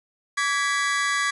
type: chord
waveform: 40% pulse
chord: G# diminished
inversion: second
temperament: equal with one note detuned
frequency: 1151.8 / 1661.2 / 1975.5 Hz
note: D6 / G#6 / B6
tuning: -34 / 0 / 0 cents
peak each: -25 dBFS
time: 0.37-1.31 s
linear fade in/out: 10 ms
effects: resampled to 24000 Hz + 9-bit